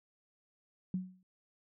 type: tone with exponential decay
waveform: sine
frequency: 185 Hz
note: F#3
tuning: in tune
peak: -29 dBFS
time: 0.94-1.23 s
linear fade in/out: 2 ms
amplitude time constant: 61 ms
effects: none